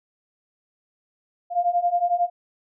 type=beating tone pair; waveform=sine; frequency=694 / 705 Hz; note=F5 / F5; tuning=-11 / +16 cents; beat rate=11 Hz; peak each=-23 / -21 dBFS; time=1.5-2.3 s; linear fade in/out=50 ms; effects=none